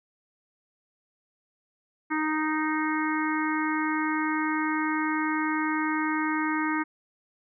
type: harmonic tone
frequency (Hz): 310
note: D#4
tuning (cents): -6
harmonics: 1 / 3 / 4 / 5 / 6 / 7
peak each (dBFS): -27 / -32 / -33 / -34 / -35 / -35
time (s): 2.1-6.84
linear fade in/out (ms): 20
effects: none